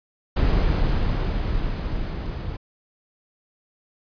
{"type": "noise with level ramp", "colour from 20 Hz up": "brown", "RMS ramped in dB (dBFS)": [-18, -30], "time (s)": [0.36, 2.57], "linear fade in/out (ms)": 10, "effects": ["resampled to 11025 Hz"]}